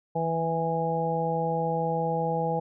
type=harmonic tone with a mistuned harmonic; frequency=164.81 Hz; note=E3; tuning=in tune; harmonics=1 / 2 / 3 / 4 / 5; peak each=-30 / -39 / -29 / -34 / -29 dBFS; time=0.15-2.6 s; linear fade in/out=10 ms; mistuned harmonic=1; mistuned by=-19 cents; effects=none